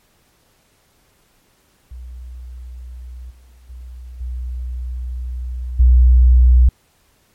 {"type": "tone with level steps", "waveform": "sine", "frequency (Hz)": 61.74, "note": "B1", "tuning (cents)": 0, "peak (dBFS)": [-30, -43, -31, -22, -6], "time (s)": [1.91, 6.69], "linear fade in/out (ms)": 5, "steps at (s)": [3.3, 3.69, 4.2, 5.79], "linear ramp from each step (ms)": 10, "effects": ["pink hiss -58 dBFS RMS until 7.34 s", "MP3 64 kbps"]}